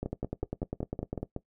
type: two click trains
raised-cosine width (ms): 2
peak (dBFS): -20 / -19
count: 8 / 13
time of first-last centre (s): 0.06-1.364 / 0.03-1.23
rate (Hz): 5.37 / 10
effects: noise-tail reverb RT60 0.1 s tail -17 dB re dry